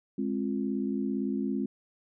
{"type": "chord", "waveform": "sine", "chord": "F minor", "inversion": "first", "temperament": "equal with one note detuned", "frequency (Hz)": [207.7, 265.4, 349.2], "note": ["Ab3", "C4", "F4"], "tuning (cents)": [0, 25, 0], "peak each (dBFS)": [-31, -31, -36], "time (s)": [0.18, 1.66], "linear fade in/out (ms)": 5, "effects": []}